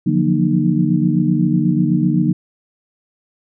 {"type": "tone cluster", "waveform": "sine", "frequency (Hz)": [146.9, 173.8, 181.8, 235.1, 306.1], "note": ["D3", "F3", "F#3", "A#3", "D#4"], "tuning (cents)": [1, -8, -30, 15, -28], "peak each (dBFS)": -19, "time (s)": [0.06, 2.33], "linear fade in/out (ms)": 10, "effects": []}